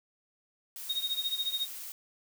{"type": "noise", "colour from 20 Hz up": "blue", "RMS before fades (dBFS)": -42, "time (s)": [0.76, 1.92], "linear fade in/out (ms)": 0}
{"type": "tone with tremolo", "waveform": "sine", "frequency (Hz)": 3729, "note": "A#7", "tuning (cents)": 0, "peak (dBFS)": -26, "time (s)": [0.89, 1.67], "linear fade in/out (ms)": 10, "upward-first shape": "triangle", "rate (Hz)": 14, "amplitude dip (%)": 95}
{"effects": []}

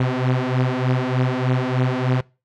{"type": "beating tone pair", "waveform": "sawtooth", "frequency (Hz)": [126, 129.3], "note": ["B2", "C3"], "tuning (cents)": [35, -20], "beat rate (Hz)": 3.3, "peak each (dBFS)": -17, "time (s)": [0, 2.21], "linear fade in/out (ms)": 5, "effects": ["noise-tail reverb RT60 0.3 s tail -23 dB re dry", "low-pass 3000 Hz 12 dB/octave"]}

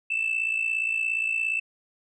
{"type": "tone with amplitude modulation", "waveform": "sine", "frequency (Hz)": 2647, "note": "E7", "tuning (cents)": 7, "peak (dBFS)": -19, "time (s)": [0.1, 1.6], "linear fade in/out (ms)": 10, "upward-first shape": "sine", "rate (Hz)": 57.2, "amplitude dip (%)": 75, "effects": ["tanh soft clip ceiling -19 dBFS"]}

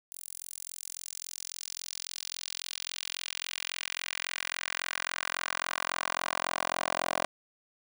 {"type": "tone with high-pass filter sweep", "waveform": "10% pulse", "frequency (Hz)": 43.65, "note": "F1", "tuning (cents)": 0, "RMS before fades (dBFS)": -36, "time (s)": [0.12, 7.25], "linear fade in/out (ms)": 0, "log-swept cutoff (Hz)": [10000, 680], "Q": 1.5, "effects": []}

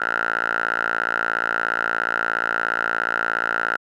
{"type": "tone with band-pass filter", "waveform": "5% pulse", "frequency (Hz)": 57, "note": "A#1", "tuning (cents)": -38, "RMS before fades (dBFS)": -23, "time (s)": [0, 3.77], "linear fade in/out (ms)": 5, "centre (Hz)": 1400, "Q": 9.3, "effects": []}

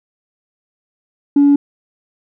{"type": "tone with tanh clipping", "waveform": "triangle", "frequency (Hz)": 284.8, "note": "C#4", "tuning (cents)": 47, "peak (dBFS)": -7, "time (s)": [1.36, 1.56], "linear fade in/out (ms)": 5, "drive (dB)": 5, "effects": []}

